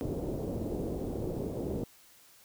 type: low-pass noise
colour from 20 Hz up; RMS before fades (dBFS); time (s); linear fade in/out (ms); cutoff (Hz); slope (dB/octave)
white; -35; 0.01-1.84; 0; 480; 24
effects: white hiss -59 dBFS RMS until 2.44 s

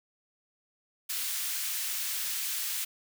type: high-pass noise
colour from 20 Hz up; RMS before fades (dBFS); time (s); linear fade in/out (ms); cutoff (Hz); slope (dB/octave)
white; -33; 1.09-2.85; 10; 1800; 12
effects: none

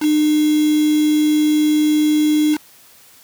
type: tone with quantisation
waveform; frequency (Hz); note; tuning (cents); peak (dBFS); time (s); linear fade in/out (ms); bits
sine; 303.2; D#4; -45; -12; 0-2.58; 50; 4
effects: white hiss -47 dBFS RMS until 3.23 s + high-pass 60 Hz 12 dB/octave

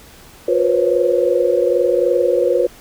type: tone cluster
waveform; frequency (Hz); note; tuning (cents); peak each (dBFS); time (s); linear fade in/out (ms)
sine; 358 / 484.4 / 507 / 548; F4 / B4 / B4 / C#5; +43 / -34 / +45 / -20; -18; 0.48-2.67; 5
effects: pink hiss -43 dBFS RMS until 2.8 s

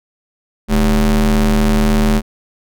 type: ring-modulated tone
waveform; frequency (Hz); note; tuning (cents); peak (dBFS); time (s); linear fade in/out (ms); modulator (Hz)
square; 88.8; F2; +29; -8; 0.68-2.22; 50; 127
effects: none

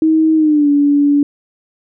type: tone with pitch glide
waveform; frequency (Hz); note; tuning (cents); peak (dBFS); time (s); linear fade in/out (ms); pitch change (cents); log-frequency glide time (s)
sine; 317.1 to 287.4; D#4 to D4; +33 to -37; -8; 0.02-1.23; 2; -170; 0.35-0.69
effects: none

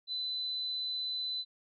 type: tone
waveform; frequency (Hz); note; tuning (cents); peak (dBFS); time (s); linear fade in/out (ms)
sine; 4012; B7; +26; -33; 0.07-1.45; 50
effects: none

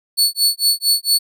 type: tone with tremolo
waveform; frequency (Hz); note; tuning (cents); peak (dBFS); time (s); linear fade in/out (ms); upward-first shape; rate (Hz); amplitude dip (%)
sawtooth; 4435; C#8; 0; -8; 0.17-1.19; 20; sine; 4.4; 100
effects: none

